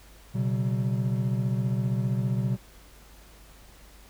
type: chord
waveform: triangle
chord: B suspended second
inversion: none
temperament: equal with one note detuned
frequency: 123.47 / 138.59 / 189.87 Hz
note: B2 / C#3 / F#3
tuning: 0 / 0 / +45 cents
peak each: -24 / -29 / -28 dBFS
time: 0.34-2.57 s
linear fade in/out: 20 ms
effects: added 50 Hz sine -51 dBFS peak until 4.09 s + pink hiss -54 dBFS RMS until 4.09 s